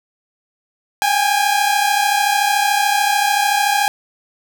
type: tone pair together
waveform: sawtooth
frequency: 797 / 830.6 Hz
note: G5 / G#5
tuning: +28 / 0 cents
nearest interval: minor second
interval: 72 cents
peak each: -13 dBFS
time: 1.02-3.88 s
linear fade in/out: 0 ms
effects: none